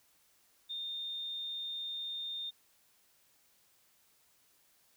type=tone; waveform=sine; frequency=3638 Hz; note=A#7; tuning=43 cents flat; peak=-37 dBFS; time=0.69-2.51 s; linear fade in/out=20 ms; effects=white hiss -69 dBFS RMS until 4.96 s